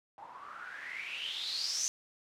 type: noise with low-pass filter sweep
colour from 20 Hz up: blue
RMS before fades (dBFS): -39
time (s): 0.18-1.88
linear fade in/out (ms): 0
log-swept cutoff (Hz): 840 to 6400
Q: 9.2
effects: none